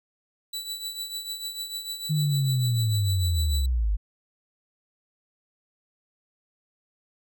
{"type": "tone with tremolo", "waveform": "sawtooth", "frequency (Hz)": 3951, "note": "B7", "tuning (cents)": 0, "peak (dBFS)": -26, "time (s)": [0.53, 3.66], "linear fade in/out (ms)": 5, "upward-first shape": "triangle", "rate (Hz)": 6.7, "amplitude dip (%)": 70}
{"type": "linear sweep", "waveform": "sine", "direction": "down", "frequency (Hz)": [154.7, 47.46], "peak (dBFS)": -21, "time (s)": [2.09, 3.97], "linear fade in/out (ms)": 20}
{"effects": []}